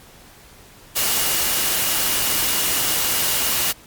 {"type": "tone in noise", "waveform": "sine", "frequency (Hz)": 2870, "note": "F7", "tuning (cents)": 47, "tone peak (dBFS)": -31, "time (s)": [0.95, 3.73], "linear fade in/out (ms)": 20, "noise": "white", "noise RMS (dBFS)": -20, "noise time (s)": [0.95, 3.73], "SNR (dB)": -14, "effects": ["pink hiss -46 dBFS RMS until 3.86 s", "MP3 96 kbps"]}